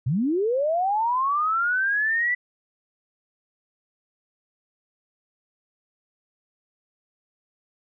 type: linear sweep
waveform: sine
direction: up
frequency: 110 to 1987 Hz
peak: -20 dBFS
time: 0.06-2.35 s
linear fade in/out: 10 ms
effects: none